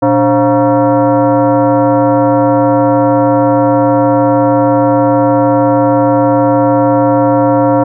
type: tone with frequency modulation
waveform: sine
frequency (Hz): 120.4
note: B2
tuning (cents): -44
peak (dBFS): -6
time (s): 0.02-7.84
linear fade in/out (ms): 10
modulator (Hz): 412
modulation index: 1.9
effects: none